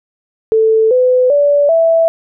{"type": "tone with pitch steps", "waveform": "sine", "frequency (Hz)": [442.2, 505, 576.8, 658.7], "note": ["A4", "B4", "D5", "E5"], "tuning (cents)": [9, 39, -31, -1], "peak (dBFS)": -7, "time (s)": [0.52, 2.08], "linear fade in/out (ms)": 0, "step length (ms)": 390, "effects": []}